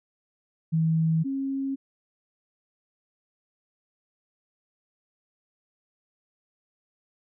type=tone pair in turn; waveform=sine; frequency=161.3 / 271.3 Hz; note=E3 / C#4; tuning=-37 / -37 cents; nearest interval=major sixth; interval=900 cents; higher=second; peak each=-20 / -26 dBFS; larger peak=first; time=0.72-1.24 / 1.24-1.76 s; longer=neither; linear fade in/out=20 ms; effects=none